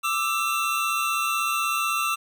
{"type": "tone cluster", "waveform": "square", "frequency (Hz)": [1183, 1319, 2702], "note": ["D6", "E6", "E7"], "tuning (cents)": [12, 1, 42], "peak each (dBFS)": -28, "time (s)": [0.03, 2.16], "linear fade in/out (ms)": 20, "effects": []}